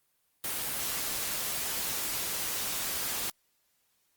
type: noise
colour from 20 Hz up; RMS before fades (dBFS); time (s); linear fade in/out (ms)
white; -33; 0.44-3.3; 2
effects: white hiss -73 dBFS RMS until 4.16 s + Opus 32 kbps